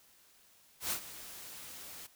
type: noise with ADSR envelope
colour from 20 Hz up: white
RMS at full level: -33 dBFS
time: 0.8-2.07 s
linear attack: 110 ms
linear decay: 85 ms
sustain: -15 dB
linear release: 12 ms
effects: white hiss -64 dBFS RMS until 2.15 s